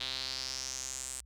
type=tone with band-pass filter sweep; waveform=sawtooth; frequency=131 Hz; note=C3; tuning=2 cents sharp; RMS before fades=-39 dBFS; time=0-1.21 s; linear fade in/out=10 ms; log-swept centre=3700 to 8400 Hz; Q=4.5; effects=added 60 Hz sine -54 dBFS peak until 1.25 s